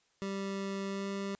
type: tone with pitch glide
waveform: 25% pulse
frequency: 196 to 197.59 Hz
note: G3 to G3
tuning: 0 to +14 cents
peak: -31 dBFS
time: 0.22-1.35 s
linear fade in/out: 0 ms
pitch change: +14 cents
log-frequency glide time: 0.87-1.08 s
effects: white hiss -72 dBFS RMS until 1.39 s + resampled to 16000 Hz